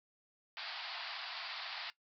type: band-pass noise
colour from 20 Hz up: white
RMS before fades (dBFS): -44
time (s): 0.57-1.9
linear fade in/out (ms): 0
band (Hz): 650 to 4900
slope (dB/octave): 96
effects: noise-tail reverb RT60 0.1 s tail -17 dB re dry